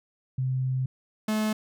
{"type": "tone pair in turn", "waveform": ["sine", "45% pulse"], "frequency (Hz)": [129.9, 215.6], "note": ["C3", "A3"], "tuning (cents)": [-12, -35], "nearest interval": "major sixth", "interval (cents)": 877, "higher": "second", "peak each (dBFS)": -24, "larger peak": "neither", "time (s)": [[0.38, 0.86], [1.28, 1.53]], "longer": "first", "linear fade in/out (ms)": 5, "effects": []}